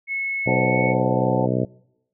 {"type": "tone with pitch glide", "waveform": "sine", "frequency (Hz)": [2191, 2211], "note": ["C#7", "C#7"], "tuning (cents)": [-21, -5], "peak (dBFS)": -23, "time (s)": [0.07, 0.95], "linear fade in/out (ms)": 50, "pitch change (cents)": 16, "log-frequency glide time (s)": [0.39, 0.81]}
{"type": "harmonic tone", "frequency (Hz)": 63.1, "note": "B1", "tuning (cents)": 38, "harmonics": [2, 3, 4, 5, 6, 7, 8, 9, 10], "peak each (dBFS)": [-24, -26, -27, -28, -29, -29, -30, -31, -31], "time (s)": [0.46, 1.65], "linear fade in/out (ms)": 5}
{"type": "chord", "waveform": "sine", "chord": "F# diminished", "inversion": "second", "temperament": "equal", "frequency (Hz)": [523.3, 740, 880], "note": ["C5", "F#5", "A5"], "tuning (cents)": [0, 0, 0], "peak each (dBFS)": [-24, -28, -28], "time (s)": [0.47, 1.47], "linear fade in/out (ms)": 20}
{"effects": ["noise-tail reverb RT60 0.8 s tail -24 dB re dry"]}